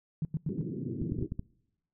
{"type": "tone bursts", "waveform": "sine", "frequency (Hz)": 155.56, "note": "D#3", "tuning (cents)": 0, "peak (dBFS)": -27, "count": 4, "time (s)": [0.22, 0.613], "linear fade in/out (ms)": 2, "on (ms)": 30, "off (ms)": 91}
{"type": "band-pass noise", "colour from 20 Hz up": "pink", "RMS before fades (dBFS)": -36, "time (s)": [0.48, 1.28], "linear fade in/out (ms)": 20, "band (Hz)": [110, 380], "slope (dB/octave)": 48}
{"type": "clicks", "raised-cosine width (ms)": 5, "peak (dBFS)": -22, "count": 6, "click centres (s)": [1.017, 1.121, 1.188, 1.225, 1.321, 1.394]}
{"effects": ["noise-tail reverb RT60 0.9 s tail -24 dB re dry"]}